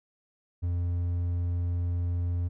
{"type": "tone", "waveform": "triangle", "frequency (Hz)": 87.31, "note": "F2", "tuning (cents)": 0, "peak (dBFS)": -24, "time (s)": [0.62, 2.49], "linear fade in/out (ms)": 20, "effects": []}